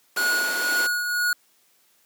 pink high-pass noise, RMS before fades -32 dBFS, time 0.16-0.87 s, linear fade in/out 5 ms, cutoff 300 Hz, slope 24 dB/octave
square tone with tremolo, 1451 Hz, F#6, 34 cents flat, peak -20 dBFS, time 0.17-1.33 s, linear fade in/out 2 ms, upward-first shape triangle, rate 2 Hz, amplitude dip 50%
effects white hiss -62 dBFS RMS until 2.05 s + high-pass 150 Hz 12 dB/octave

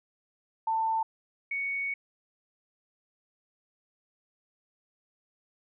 sine tone pair in turn, 892 / 2227 Hz, A5 / C#7, +23 / +7 cents, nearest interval octave + major third, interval 1584 cents, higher second, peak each -25 / -29 dBFS, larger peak first, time 0.67-1.03 / 1.51-1.94 s, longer second, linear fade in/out 5 ms, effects none

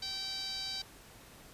sawtooth tone with band-pass filter, 774 Hz, G5, 22 cents flat, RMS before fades -39 dBFS, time 0.02-0.82 s, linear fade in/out 5 ms, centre 4400 Hz, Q 7.1, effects pink hiss -55 dBFS RMS until 1.53 s + resampled to 32000 Hz

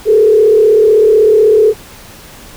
sine tone with frequency modulation, 431.6 Hz, A4, 33 cents flat, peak -4 dBFS, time 0.05-1.74 s, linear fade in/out 50 ms, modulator 36 Hz, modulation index 0.82, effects pink hiss -35 dBFS RMS until 2.56 s

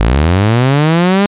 sawtooth linear sweep, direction up, 49.15 to 205.1 Hz, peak -4 dBFS, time 0-1.26 s, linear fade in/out 0 ms, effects resampled to 8000 Hz

